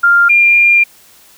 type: tone pair in turn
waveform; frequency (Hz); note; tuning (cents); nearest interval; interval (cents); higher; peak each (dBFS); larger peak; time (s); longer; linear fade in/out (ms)
sine; 1396.9 / 2399; F6 / D7; 0 / +36; major sixth; 936; second; -5; neither; 0.03-0.29 / 0.29-0.84; second; 10
effects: white hiss -44 dBFS RMS until 1.37 s